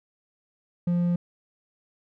sine tone with hard clipping, 174.61 Hz, F3, in tune, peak -22 dBFS, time 0.87-1.16 s, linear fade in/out 5 ms, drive 3 dB, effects none

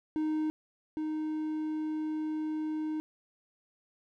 triangle tone pair in turn, 310 / 310 Hz, D#4 / D#4, -6 / -6 cents, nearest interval unison, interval 0 cents, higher neither, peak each -26 / -29 dBFS, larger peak first, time 0.16-0.5 / 0.97-3 s, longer second, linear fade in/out 0 ms, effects none

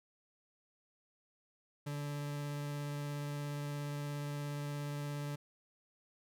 40% pulse tone with vibrato, 145.2 Hz, D3, 19 cents flat, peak -37 dBFS, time 1.86-5.36 s, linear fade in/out 10 ms, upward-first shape triangle, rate 17 Hz, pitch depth 10 cents each way, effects none

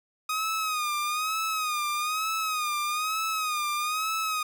sawtooth tone with vibrato, 1246 Hz, D#6, 2 cents sharp, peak -23 dBFS, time 0.29-4.43 s, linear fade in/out 5 ms, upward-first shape sine, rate 1.1 Hz, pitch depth 78 cents each way, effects none

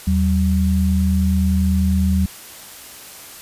sine tone pair together, 79.7 / 189.3 Hz, D#2 / F#3, +42 / +40 cents, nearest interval octave + minor third, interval 1498 cents, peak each -16 / -17 dBFS, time 0.07-2.26 s, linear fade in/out 5 ms, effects white hiss -38 dBFS RMS until 3.41 s + resampled to 32000 Hz

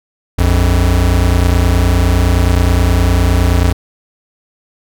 square tone pair together, 58.78 / 88.4 Hz, A#1 / F2, +15 / +22 cents, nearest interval perfect fifth, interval 707 cents, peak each -12 dBFS, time 0.38-3.73 s, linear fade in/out 10 ms, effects none

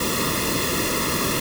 pink noise with comb filter, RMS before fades -23 dBFS, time 0-1.4 s, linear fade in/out 5 ms, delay 1.3 ms, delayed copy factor -0.9, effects none

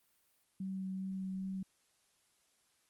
sine tone with vibrato, 189.9 Hz, F#3, 45 cents sharp, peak -37 dBFS, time 0.6-1.63 s, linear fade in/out 5 ms, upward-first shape sine, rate 2.5 Hz, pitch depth 9 cents each way, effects white hiss -74 dBFS RMS until 2.89 s + Opus 32 kbps

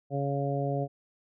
harmonic tone, 140 Hz, C#3, 18 cents sharp, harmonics 1 / 2 / 3 / 4 / 5, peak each -30 / -36 / -35 / -34 / -35 dBFS, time 0.1-0.88 s, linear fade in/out 50 ms, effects none

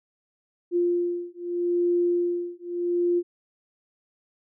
sine beating tone pair, 349.2 / 350 Hz, F4 / F4, 0 / +4 cents, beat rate 0.8 Hz, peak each -25 dBFS, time 0.71-3.23 s, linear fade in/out 50 ms, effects none

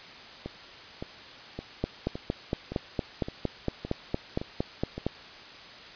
two click trains, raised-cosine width 2 ms, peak -21 / -13 dBFS, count 9 / 15, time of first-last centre 0.46-4.98 / 1.84-5.066 s, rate 1.77 / 4.34 Hz, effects white hiss -46 dBFS RMS until 5.95 s + resampled to 11025 Hz

